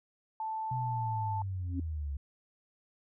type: tone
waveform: sine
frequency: 880 Hz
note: A5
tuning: in tune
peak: -33 dBFS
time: 0.4-1.42 s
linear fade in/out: 2 ms
type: linear sweep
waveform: sine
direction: down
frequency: 127.9 to 68 Hz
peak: -33 dBFS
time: 0.71-2.17 s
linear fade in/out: 5 ms
type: tone with exponential growth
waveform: sine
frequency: 270 Hz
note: C#4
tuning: 45 cents flat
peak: -30 dBFS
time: 1.59-1.8 s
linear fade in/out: 5 ms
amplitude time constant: 45 ms
effects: none